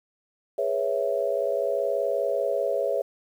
sine chord, C# minor seventh, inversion second, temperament equal, 415.3 / 493.9 / 554.4 / 659.3 Hz, G#4 / B4 / C#5 / E5, 0 / 0 / 0 / 0 cents, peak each -30 / -30 / -26 / -29 dBFS, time 0.58-3.02 s, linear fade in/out 5 ms, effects 9-bit

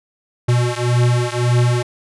square beating tone pair, 120.8 / 122.6 Hz, B2 / B2, -38 / -12 cents, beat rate 1.8 Hz, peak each -17 / -18 dBFS, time 0.48-1.83 s, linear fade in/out 10 ms, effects resampled to 24000 Hz

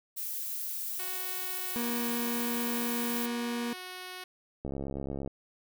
violet noise, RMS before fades -36 dBFS, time 0.16-3.27 s, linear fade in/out 20 ms
5% pulse tone with pitch glide, 370 to 367 Hz, F#4 to F#4, 0 to -14 cents, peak -29 dBFS, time 0.99-4.24 s, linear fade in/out 5 ms, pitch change -14 cents, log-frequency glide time 1.84-3.2 s
35% pulse tone, 237.4 Hz, A#3, 32 cents sharp, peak -30 dBFS, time 1.76-3.73 s, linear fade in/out 0 ms
click train, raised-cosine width 2 ms, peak -23 dBFS, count 44, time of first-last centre 4.65-5.276 s, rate 68.7 Hz
effects none

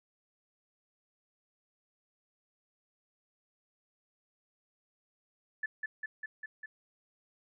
sine tone with echo, 1741 Hz, A6, 19 cents flat, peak -31 dBFS, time 5.63-5.66 s, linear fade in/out 5 ms, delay 200 ms, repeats 5, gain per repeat -2 dB, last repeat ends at 6.66 s, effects none

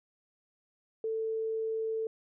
sine tone, 444.2 Hz, A4, 16 cents sharp, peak -30 dBFS, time 1.04-2.07 s, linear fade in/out 2 ms, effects none

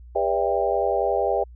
sine tone cluster, 403.1 / 494.1 / 585 / 669 / 794 Hz, G4 / B4 / D5 / E5 / G5, +48 / +1 / -7 / +25 / +22 cents, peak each -26 dBFS, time 0.15-1.44 s, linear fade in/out 10 ms, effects added 60 Hz sine -41 dBFS peak until 1.55 s

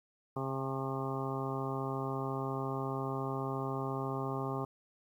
harmonic tone with a mistuned harmonic, 134.3 Hz, C3, 46 cents sharp, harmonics 1 / 2 / 3 / 4 / 5 / 6 / 7 / 8 / 9, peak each -38 / -41 / -40 / -46 / -45 / -44 / -47 / -43 / -45 dBFS, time 0.36-4.65 s, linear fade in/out 5 ms, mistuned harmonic 7, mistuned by -68 cents, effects 11-bit

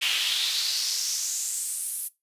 brown noise with high-pass filter sweep, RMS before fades -28 dBFS, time 0.01-2.09 s, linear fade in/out 20 ms, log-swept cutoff 2800 to 11000 Hz, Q 3.4, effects noise-tail reverb RT60 0.2 s tail -19 dB re dry + resampled to 32000 Hz

